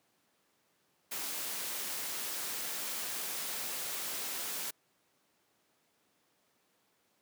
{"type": "noise", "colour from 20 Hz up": "white", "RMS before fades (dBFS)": -38, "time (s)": [1.11, 4.71], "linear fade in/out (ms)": 10, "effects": ["pink hiss -73 dBFS RMS until 7.21 s", "high-pass 200 Hz 12 dB/octave"]}